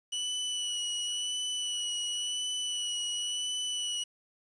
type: tone with vibrato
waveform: sawtooth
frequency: 2953 Hz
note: F#7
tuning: 4 cents flat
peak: -28 dBFS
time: 0.12-4.04 s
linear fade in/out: 10 ms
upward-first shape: sine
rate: 0.94 Hz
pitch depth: 22 cents each way
effects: resampled to 22050 Hz + 9-bit